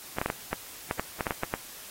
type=clicks; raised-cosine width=0.5 ms; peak=-13 dBFS; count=12; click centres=0.185 / 0.215 / 0.26 / 0.301 / 0.53 / 0.911 / 0.996 / 1.208 / 1.268 / 1.308 / 1.434 / 1.539 s; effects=white hiss -45 dBFS RMS until 1.9 s + AAC 48 kbps